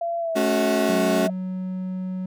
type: tone with pitch glide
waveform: sine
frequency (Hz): 680 to 645.6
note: F5 to E5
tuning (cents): -46 to -36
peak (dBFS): -23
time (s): 0.01-1.3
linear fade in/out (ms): 5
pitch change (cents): -90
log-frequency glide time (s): 0.19-0.37
type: chord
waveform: 35% pulse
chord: F# minor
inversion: first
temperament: equal with one note detuned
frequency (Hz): 215.8 / 277.2 / 370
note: A3 / C#4 / F#4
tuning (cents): -33 / 0 / 0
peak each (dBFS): -23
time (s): 0.35-1.28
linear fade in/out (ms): 20
type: tone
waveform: triangle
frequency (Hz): 185.5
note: F#3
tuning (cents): +5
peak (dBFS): -24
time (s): 0.89-2.26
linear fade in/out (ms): 5
effects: none